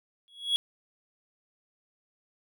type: tone with exponential growth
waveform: triangle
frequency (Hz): 3340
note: G#7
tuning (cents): +9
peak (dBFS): -18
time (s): 0.28-0.56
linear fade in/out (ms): 0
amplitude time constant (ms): 59
effects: none